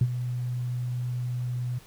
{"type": "tone with ADSR envelope", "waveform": "sine", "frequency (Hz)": 123.47, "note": "B2", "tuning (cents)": 0, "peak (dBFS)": -15, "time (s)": [0.01, 1.79], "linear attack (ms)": 4, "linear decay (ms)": 55, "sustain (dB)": -12, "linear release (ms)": 11, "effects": ["tanh soft clip ceiling -14 dBFS", "pink hiss -53 dBFS RMS until 1.86 s"]}